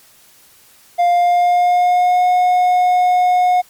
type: tone with pitch glide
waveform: triangle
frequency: 701 to 724 Hz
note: F5 to F#5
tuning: +6 to -38 cents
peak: -8 dBFS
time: 0.98-3.62 s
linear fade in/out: 20 ms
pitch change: +56 cents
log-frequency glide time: 1.08-2.26 s
effects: white hiss -48 dBFS RMS until 3.69 s + MP3 96 kbps